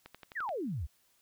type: click train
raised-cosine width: 0.3 ms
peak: -31 dBFS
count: 6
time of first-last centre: 0.06-0.491 s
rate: 11.6 Hz
type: exponential sweep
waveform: sine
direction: down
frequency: 2069 to 61.74 Hz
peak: -33 dBFS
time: 0.35-0.87 s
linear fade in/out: 20 ms
effects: white hiss -70 dBFS RMS until 1.21 s